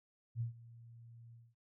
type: tone with ADSR envelope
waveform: sine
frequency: 116.54 Hz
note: A#2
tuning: in tune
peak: -33 dBFS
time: 0.35-1.55 s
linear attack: 57 ms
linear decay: 120 ms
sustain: -20 dB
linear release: 220 ms
effects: none